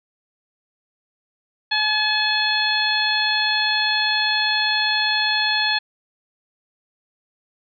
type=harmonic tone; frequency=855 Hz; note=A5; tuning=50 cents flat; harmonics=1 / 2 / 3 / 4 / 5; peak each=-26 / -22 / -26 / -24 / -23 dBFS; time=1.71-5.79 s; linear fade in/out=10 ms; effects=none